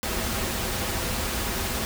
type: noise with comb filter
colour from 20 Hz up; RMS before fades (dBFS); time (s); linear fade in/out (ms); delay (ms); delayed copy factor
pink; -28; 0.03-1.85; 0; 6.8; -0.5
effects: none